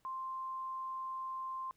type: tone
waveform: sine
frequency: 1050 Hz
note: C6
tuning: 6 cents sharp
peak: -38 dBFS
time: 0.05-1.71 s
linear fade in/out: 0 ms
effects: pink hiss -75 dBFS RMS until 1.76 s